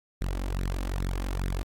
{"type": "tone with flanger", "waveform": "sawtooth", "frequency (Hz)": 46, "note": "F#1", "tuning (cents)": -9, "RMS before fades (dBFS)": -30, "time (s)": [0.21, 1.63], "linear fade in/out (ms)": 0, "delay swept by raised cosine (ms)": [0.5, 3.8], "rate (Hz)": 2.4, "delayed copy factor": 0.8, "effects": ["AAC 48 kbps"]}